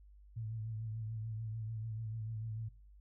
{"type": "tone with vibrato", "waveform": "sine", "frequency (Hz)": 110.7, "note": "A2", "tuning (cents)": 11, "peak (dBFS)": -38, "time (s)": [0.36, 2.69], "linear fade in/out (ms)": 10, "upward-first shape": "triangle", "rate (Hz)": 6.8, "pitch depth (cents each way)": 54, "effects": ["noise-tail reverb RT60 0.5 s tail -25 dB re dry", "added 50 Hz sine -56 dBFS peak until 3 s"]}